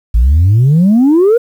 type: exponential sweep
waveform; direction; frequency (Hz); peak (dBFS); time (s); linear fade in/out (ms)
sine; up; 52.6 to 490.4; -3; 0.14-1.38; 10
effects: tanh soft clip ceiling -3 dBFS + 7-bit